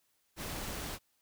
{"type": "noise", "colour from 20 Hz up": "pink", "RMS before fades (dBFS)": -40, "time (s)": [0.36, 0.99], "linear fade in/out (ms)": 50, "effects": ["white hiss -75 dBFS RMS until 1.21 s"]}